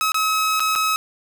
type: tone with dropouts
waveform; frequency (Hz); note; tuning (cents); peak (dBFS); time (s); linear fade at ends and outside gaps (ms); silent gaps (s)
sawtooth; 1281; E6; -50; -14; 0.01-0.96; 0; 0.119-0.144 / 0.596-0.603 / 0.753-0.759
effects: none